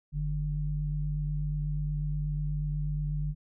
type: tone pair together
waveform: sine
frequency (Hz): 47.25 / 150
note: F#1 / D3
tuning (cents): +37 / +37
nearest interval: octave + minor sixth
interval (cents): 2000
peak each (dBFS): -32 / -30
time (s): 0.12-3.35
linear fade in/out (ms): 50
effects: none